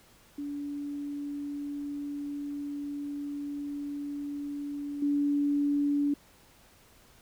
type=tone with level steps; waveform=sine; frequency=287.6 Hz; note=D4; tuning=36 cents flat; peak=-33 / -24 dBFS; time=0.38-6.14 s; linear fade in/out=5 ms; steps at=5.02 s; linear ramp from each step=5 ms; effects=pink hiss -59 dBFS RMS until 7.21 s